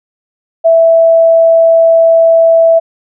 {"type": "tone", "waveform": "sine", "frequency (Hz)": 659.3, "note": "E5", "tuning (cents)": 0, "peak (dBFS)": -3, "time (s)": [0.64, 2.8], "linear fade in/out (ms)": 20, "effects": []}